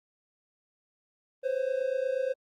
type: tone pair together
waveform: triangle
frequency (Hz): 510 / 538.4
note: C5 / C5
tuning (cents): -44 / +49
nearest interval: minor second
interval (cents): 93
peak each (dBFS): -28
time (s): 1.43-2.34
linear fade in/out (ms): 20
effects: Opus 32 kbps